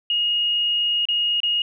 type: tone with dropouts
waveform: sine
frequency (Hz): 2868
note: F7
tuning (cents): +45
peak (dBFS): -18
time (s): 0.1-1.62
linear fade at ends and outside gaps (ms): 2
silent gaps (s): 1.054-1.086 / 1.403-1.432
effects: none